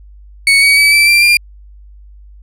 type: tone with pitch steps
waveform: 35% pulse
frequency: 2223 / 2257 / 2291 / 2325 / 2361 / 2396 Hz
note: C#7 / C#7 / D7 / D7 / D7 / D7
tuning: +4 / +31 / -44 / -18 / +9 / +34 cents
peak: -4 dBFS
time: 0.47-1.37 s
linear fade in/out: 2 ms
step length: 150 ms
effects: added 50 Hz sine -35 dBFS peak until 2.42 s + low-pass 12000 Hz 12 dB/octave